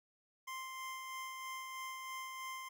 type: tone with tremolo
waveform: 25% pulse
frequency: 1046.5 Hz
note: C6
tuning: in tune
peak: -38 dBFS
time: 0.47-2.69 s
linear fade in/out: 10 ms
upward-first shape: sine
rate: 3.1 Hz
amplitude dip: 30%
effects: none